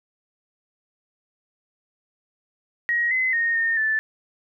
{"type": "tone with pitch steps", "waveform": "sine", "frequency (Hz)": [1892, 2039, 1853, 1830, 1755], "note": ["A#6", "C7", "A#6", "A#6", "A6"], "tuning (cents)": [25, -45, -11, -32, -5], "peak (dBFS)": -19, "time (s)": [2.89, 3.99], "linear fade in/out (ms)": 0, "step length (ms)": 220, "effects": []}